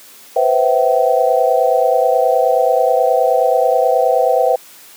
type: chord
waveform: sine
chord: C major seventh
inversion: third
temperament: equal with one note detuned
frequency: 493.9 / 523.3 / 659.3 / 766.5 Hz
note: B4 / C5 / E5 / G5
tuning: 0 / 0 / 0 / -39 cents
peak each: -16 dBFS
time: 0.36-4.56 s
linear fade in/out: 5 ms
effects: white hiss -41 dBFS RMS until 4.96 s + high-pass 200 Hz 12 dB/octave